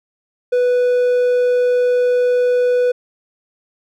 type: tone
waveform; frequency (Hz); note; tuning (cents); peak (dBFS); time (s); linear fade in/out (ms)
triangle; 493.9; B4; 0; -10; 0.52-2.92; 10
effects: none